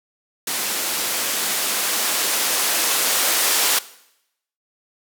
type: noise with band-pass filter sweep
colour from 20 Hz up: violet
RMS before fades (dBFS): -21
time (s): 0.47-3.79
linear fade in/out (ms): 5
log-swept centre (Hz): 200 to 430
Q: 0.75
effects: noise-tail reverb RT60 0.8 s tail -18 dB re dry